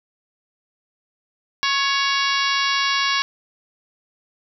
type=harmonic tone with a mistuned harmonic; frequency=559 Hz; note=C#5; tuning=14 cents sharp; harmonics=2 / 3 / 4 / 5 / 6 / 7 / 8 / 9 / 10; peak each=-23 / -25 / -26 / -27 / -28 / -28 / -29 / -30 / -30 dBFS; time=1.63-3.22 s; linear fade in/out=0 ms; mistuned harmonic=2; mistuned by=-37 cents; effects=none